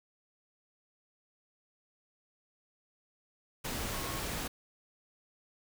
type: tone in noise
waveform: sine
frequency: 1091 Hz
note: C#6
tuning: 28 cents flat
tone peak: -45 dBFS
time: 3.93-4.2 s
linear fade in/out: 10 ms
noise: pink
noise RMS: -37 dBFS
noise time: 3.64-4.48 s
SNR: -11 dB
effects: none